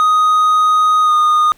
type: tone with pitch glide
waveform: triangle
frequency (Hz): 1248 to 1228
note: D#6 to D#6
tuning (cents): +5 to -23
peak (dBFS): -7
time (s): 0-1.52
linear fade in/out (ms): 0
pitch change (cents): -28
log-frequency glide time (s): 1.03-1.12
effects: pink hiss -51 dBFS RMS until 1.57 s